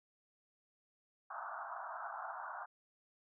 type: band-pass noise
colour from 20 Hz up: white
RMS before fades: -45 dBFS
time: 1.3-2.66 s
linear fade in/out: 10 ms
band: 650 to 1500 Hz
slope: 96 dB/octave
effects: none